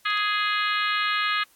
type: harmonic tone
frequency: 416.5 Hz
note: G#4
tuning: 5 cents sharp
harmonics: 3 / 4 / 5 / 6 / 7 / 8 / 9 / 10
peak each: -26 / -28 / -30 / -32 / -33 / -34 / -35 / -36 dBFS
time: 0.05-1.44 s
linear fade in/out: 10 ms
effects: white hiss -60 dBFS RMS until 1.55 s + AAC 64 kbps